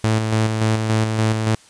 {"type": "tone with tremolo", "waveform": "sawtooth", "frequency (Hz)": 110, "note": "A2", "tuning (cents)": 0, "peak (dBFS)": -11, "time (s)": [0.04, 1.55], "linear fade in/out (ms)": 0, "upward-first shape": "square", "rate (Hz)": 3.5, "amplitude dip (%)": 40, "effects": ["white hiss -49 dBFS RMS until 1.69 s", "resampled to 22050 Hz"]}